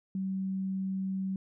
sine tone, 191 Hz, G3, 45 cents flat, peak -30 dBFS, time 0.15-1.36 s, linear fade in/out 2 ms, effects none

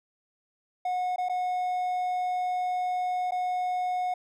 triangle tone with dropouts, 728 Hz, F#5, 28 cents flat, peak -24 dBFS, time 0.85-4.14 s, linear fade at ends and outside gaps 5 ms, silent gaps 1.161-1.181 / 1.287-1.295 / 3.309-3.319 s, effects none

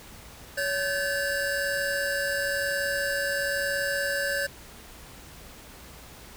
square tone cluster, 562 / 1541 / 1727 Hz, C#5 / G6 / A6, +24 / -30 / -33 cents, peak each -31 dBFS, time 0.57-4.47 s, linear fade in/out 10 ms, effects added 60 Hz sine -53 dBFS peak until 6.36 s + pink hiss -47 dBFS RMS until 6.36 s

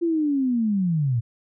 sine linear sweep, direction down, 345.8 to 110 Hz, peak -19 dBFS, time 0.01-1.21 s, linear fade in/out 20 ms, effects none

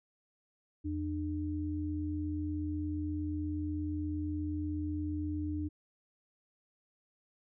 sine tone pair together, 84.65 / 301.4 Hz, E2 / D4, +46 / +45 cents, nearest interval octave + minor seventh, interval 2199 cents, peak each -36 / -35 dBFS, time 0.84-5.69 s, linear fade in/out 20 ms, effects none

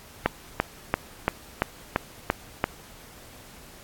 click train, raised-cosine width 0.5 ms, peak -5 dBFS, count 8, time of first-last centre 0.26-2.641 s, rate 2.94 Hz, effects pink hiss -48 dBFS RMS until 3.83 s + AAC 64 kbps

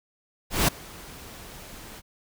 pink noise with ADSR envelope, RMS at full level -19 dBFS, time 0.5-2.02 s, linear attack 180 ms, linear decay 8 ms, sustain -24 dB, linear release 38 ms, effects none

